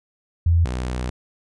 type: tone pair in turn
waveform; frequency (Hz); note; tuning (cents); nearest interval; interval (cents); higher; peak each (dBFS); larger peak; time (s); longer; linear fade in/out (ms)
sine / sawtooth; 84.4 / 62.27; E2 / B1; +41 / +15; perfect fourth; 526; first; -13 / -20; first; 0.46-0.65 / 0.65-1.1; second; 5
effects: resampled to 22050 Hz